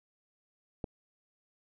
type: click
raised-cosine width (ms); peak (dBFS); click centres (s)
2; -22; 0.842
effects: none